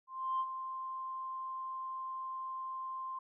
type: tone with ADSR envelope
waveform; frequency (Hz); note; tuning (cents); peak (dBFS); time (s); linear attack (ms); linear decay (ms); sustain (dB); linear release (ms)
sine; 1048; C6; +2; -29; 0.07-3.19; 330; 53; -9; 6
effects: tanh soft clip ceiling -26 dBFS